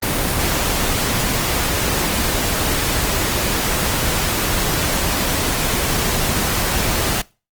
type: noise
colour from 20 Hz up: pink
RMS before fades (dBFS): -19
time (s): 0.02-7.22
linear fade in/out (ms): 10
effects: noise-tail reverb RT60 0.3 s tail -22 dB re dry + Opus 24 kbps